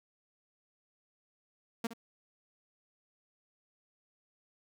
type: tone with echo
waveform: sawtooth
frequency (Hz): 230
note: A#3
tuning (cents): -23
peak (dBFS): -27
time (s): 1.84-1.87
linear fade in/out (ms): 5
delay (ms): 65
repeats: 1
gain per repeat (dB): -12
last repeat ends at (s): 1.935
effects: none